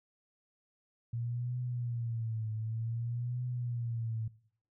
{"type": "tone with vibrato", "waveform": "sine", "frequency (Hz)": 116.54, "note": "A#2", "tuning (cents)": 0, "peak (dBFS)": -33, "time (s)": [1.13, 4.28], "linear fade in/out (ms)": 5, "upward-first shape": "triangle", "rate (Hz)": 0.54, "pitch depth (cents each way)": 120, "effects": ["noise-tail reverb RT60 0.6 s tail -21 dB re dry"]}